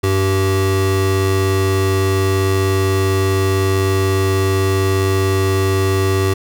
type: tone pair together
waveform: square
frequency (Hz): 96.2 / 384.4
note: G2 / G4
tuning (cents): -32 / -34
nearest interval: 2 octaves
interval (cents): 2398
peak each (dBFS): -16 / -18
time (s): 0.03-6.34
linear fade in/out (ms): 10
effects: none